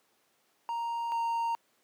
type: tone pair in turn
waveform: triangle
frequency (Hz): 932.3 / 925.9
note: A#5 / A#5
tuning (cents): 0 / -12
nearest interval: unison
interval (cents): 12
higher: first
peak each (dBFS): -29 / -26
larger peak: second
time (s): 0.69-1.12 / 1.12-1.55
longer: neither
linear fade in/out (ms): 0
effects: pink hiss -70 dBFS RMS until 1.83 s + high-pass 300 Hz 12 dB/octave